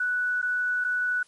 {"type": "tone with dropouts", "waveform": "sine", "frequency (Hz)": 1480, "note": "F#6", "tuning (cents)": 0, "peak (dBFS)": -23, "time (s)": [0, 1.23], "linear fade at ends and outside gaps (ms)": 5, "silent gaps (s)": [[0.417, 0.426], [0.842, 0.846]], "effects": ["white hiss -59 dBFS RMS until 1.27 s", "MP3 48 kbps"]}